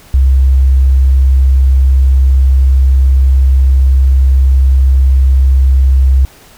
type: tone with tanh clipping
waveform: triangle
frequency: 66.2 Hz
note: C2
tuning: 21 cents sharp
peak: -4 dBFS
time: 0.14-6.25 s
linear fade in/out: 0 ms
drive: 4 dB
effects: pink hiss -40 dBFS RMS until 6.57 s